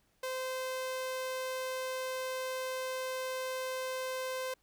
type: tone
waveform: sawtooth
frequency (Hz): 517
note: C5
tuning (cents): -21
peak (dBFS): -31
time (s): 0.23-4.54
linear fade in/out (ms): 5
effects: pink hiss -73 dBFS RMS until 4.62 s